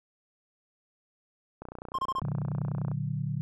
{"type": "click train", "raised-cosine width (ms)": 1, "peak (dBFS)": -26, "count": 40, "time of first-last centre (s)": [1.62, 2.916], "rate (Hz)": 30.1}
{"type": "tone bursts", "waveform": "triangle", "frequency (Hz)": 1061, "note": "C6", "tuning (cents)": 24, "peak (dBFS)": -25, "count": 4, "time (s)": [1.94, 2.197], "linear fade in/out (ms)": 5, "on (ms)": 44, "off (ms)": 27}
{"type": "chord", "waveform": "sine", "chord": "Bb augmented", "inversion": "none", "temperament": "equal", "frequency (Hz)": [116.54, 146.83, 185], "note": ["Bb2", "D3", "F#3"], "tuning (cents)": [0, 0, 0], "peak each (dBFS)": [-34, -31, -37], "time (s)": [2.22, 3.41], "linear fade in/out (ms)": 0}
{"effects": []}